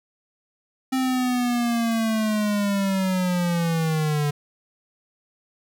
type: linear sweep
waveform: square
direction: down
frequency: 262.9 to 144.9 Hz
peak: -21 dBFS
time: 0.92-4.31 s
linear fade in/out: 10 ms
effects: none